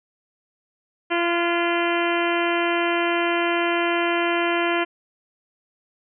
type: harmonic tone with a mistuned harmonic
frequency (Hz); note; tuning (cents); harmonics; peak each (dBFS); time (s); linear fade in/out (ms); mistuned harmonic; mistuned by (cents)
342.6; F4; -33; 1 / 2 / 3 / 4 / 5 / 6 / 7 / 8 / 9; -23 / -26 / -28 / -29 / -30 / -31 / -31 / -32 / -33; 1.1-4.85; 20; 4; +33
effects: none